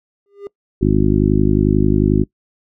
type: tone with exponential growth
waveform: triangle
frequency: 402.7 Hz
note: G4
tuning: 47 cents sharp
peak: -22 dBFS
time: 0.26-0.47 s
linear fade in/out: 1 ms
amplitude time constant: 45 ms
type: harmonic tone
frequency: 51.2 Hz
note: G#1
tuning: 24 cents flat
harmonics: 1 / 2 / 3 / 4 / 5 / 6 / 7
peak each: -19 / -19 / -19 / -19 / -19 / -19 / -19 dBFS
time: 0.81-2.24 s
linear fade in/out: 10 ms
effects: noise-tail reverb RT60 0.1 s tail -22 dB re dry